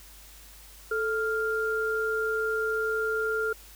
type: tone pair together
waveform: sine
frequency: 438.9 / 1398 Hz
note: A4 / F6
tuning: -4 / +1 cents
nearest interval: octave + minor sixth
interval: 2005 cents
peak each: -28 dBFS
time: 0.91-3.53 s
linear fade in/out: 5 ms
effects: added 50 Hz sine -51 dBFS peak until 3.75 s + white hiss -51 dBFS RMS until 3.75 s